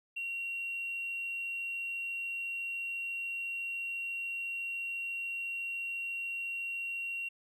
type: tone with hard clipping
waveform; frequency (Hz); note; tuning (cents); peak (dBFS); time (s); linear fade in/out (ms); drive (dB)
sine; 2747; F7; -29; -35; 0.16-7.29; 10; 1
effects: none